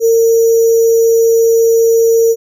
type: tone with sample-and-hold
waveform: sine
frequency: 457.3 Hz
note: A#4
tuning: 33 cents flat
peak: -6 dBFS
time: 0-2.36 s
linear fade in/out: 50 ms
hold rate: 6300 Hz
effects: none